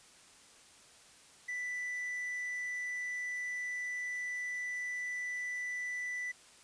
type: tone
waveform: triangle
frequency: 1981 Hz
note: B6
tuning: 5 cents sharp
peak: -34 dBFS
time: 1.48-6.32 s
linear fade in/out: 10 ms
effects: white hiss -59 dBFS RMS until 6.63 s + resampled to 22050 Hz